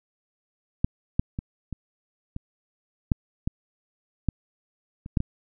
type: clicks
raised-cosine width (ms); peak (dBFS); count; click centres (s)
5; -8 / -8 / -17 / -20 / -20 / -7 / -13 / -10 / -25 / -8 / -14; 11; 0.845 / 1.195 / 1.389 / 1.727 / 2.364 / 3.118 / 3.475 / 4.287 / 5.061 / 5.172 / 5.204
effects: none